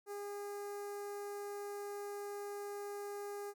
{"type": "tone with notch filter", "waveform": "sawtooth", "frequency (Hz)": 407.2, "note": "G#4", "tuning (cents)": -34, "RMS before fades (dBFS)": -44, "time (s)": [0.06, 3.54], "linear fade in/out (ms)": 50, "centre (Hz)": 3200, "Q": 0.51, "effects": []}